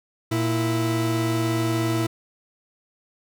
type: tone pair together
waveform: 40% pulse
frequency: 116.53 / 329.6 Hz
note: A#2 / E4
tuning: 0 / 0 cents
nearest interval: octave + tritone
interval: 1800 cents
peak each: -23 dBFS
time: 0.31-2.07 s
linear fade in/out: 10 ms
effects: none